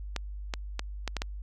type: clicks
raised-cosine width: 0.2 ms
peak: -14 dBFS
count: 6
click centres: 0.163 / 0.538 / 0.794 / 1.077 / 1.167 / 1.219 s
effects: added 50 Hz sine -36 dBFS peak until 1.42 s